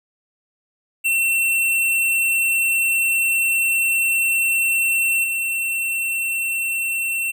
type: tone with level steps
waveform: square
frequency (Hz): 2705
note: E7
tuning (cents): +44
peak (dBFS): -17 / -21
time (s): 1.04-7.32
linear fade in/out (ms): 20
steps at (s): 5.24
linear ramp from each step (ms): 2
effects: none